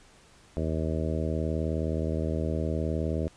harmonic tone, 79.3 Hz, D#2, 33 cents sharp, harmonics 1 / 2 / 3 / 4 / 5 / 6 / 7 / 8, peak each -30 / -33 / -35 / -36 / -37 / -38 / -38 / -39 dBFS, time 0.57-3.28 s, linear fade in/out 0 ms, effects pink hiss -57 dBFS RMS until 3.36 s + resampled to 22050 Hz

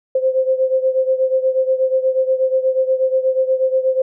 sine beating tone pair, 520 / 528.3 Hz, C5 / C5, -11 / +17 cents, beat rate 8.3 Hz, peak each -15 / -19 dBFS, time 0.15-4.02 s, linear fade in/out 5 ms, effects none

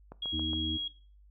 click train, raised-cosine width 1 ms, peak -30 dBFS, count 4, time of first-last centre 0.12-0.533 s, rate 7.27 Hz
sine tone, 3300 Hz, G#7, 12 cents flat, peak -32 dBFS, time 0.22-0.88 s, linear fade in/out 5 ms
harmonic tone, 77.9 Hz, D#2, 3 cents sharp, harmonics 1 / 3 / 4, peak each -36 / -40 / -36 dBFS, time 0.32-0.78 s, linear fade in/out 20 ms
effects noise-tail reverb RT60 0.4 s tail -18 dB re dry + added 50 Hz sine -55 dBFS peak until 1.3 s

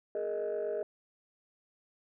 sine chord, Ab suspended second, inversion none, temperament equal with one note detuned, 415.3 / 463.5 / 622.3 Hz, Ab4 / Bb4 / Eb5, 0 / -10 / 0 cents, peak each -34 / -36 / -34 dBFS, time 0.15-0.83 s, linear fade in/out 2 ms, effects tanh soft clip ceiling -27 dBFS

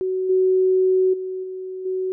sine tone with level steps, 373.8 Hz, F#4, 18 cents sharp, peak -20 / -14 / -25 / -28 / -21 dBFS, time 0.01-2.12 s, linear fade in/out 0 ms, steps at 0.29 / 1.13 / 1.43 / 1.85 s, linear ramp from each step 10 ms, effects none

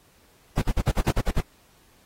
brown noise bursts, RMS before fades -20 dBFS, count 9, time 0.57-1.411 s, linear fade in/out 10 ms, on 49 ms, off 50 ms, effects pink hiss -59 dBFS RMS until 2.05 s + AAC 48 kbps

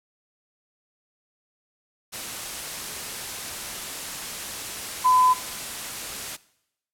sine tone in noise, 1010 Hz, B5, 39 cents sharp, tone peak -15 dBFS, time 5.04-5.34 s, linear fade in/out 20 ms, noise white, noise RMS -33 dBFS, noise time 2.12-6.37 s, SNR +15 dB, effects noise-tail reverb RT60 0.8 s tail -20 dB re dry + low-pass 12000 Hz 12 dB/octave

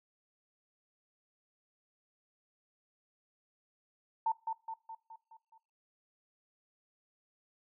sine tone with echo, 899 Hz, A5, 37 cents sharp, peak -27 dBFS, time 4.26-4.32 s, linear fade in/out 5 ms, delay 210 ms, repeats 6, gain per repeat -5 dB, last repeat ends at 5.58 s, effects noise-tail reverb RT60 0.4 s tail -22 dB re dry

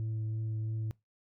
sine tone with vibrato, 110 Hz, A2, in tune, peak -29 dBFS, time 0-0.91 s, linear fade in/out 0 ms, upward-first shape triangle, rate 3 Hz, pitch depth 14 cents each way, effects noise-tail reverb RT60 0.2 s tail -24 dB re dry + tanh soft clip ceiling -31 dBFS

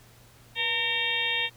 harmonic tone with a mistuned harmonic, 458.4 Hz, A#4, 29 cents flat, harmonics 1 / 2 / 4 / 5 / 6 / 7 / 8, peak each -41 / -38 / -32 / -32 / -31 / -31 / -31 dBFS, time 0.55-1.5 s, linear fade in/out 50 ms, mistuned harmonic 1, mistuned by +100 cents, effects added 118 Hz sine -56 dBFS peak until 1.56 s + pink hiss -56 dBFS RMS until 1.56 s

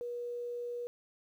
sine tone with quantisation, 481.6 Hz, B4, 44 cents flat, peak -36 dBFS, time 0.01-0.87 s, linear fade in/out 0 ms, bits 11, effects none

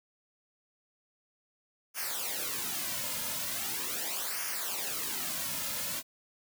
white noise with flanger, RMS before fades -35 dBFS, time 1.94-6.03 s, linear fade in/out 50 ms, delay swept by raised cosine 0.25 to 2.65 ms, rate 0.4 Hz, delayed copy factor -0.75, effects none

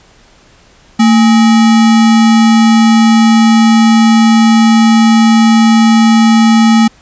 sine tone with sample-and-hold, 225 Hz, A3, 39 cents sharp, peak -3 dBFS, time 0.99-6.88 s, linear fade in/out 10 ms, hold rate 1050 Hz, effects pink hiss -44 dBFS RMS until 7.01 s + resampled to 16000 Hz

